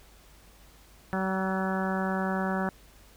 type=harmonic tone with a mistuned harmonic; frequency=190 Hz; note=F#3; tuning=46 cents sharp; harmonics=1 / 2 / 3 / 4 / 5 / 6 / 7 / 8 / 9; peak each=-29 / -36 / -36 / -35 / -38 / -41 / -39 / -38 / -39 dBFS; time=1.13-2.69 s; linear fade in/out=0 ms; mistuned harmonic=8; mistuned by=-34 cents; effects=added 50 Hz sine -56 dBFS peak until 3.16 s + pink hiss -57 dBFS RMS until 3.16 s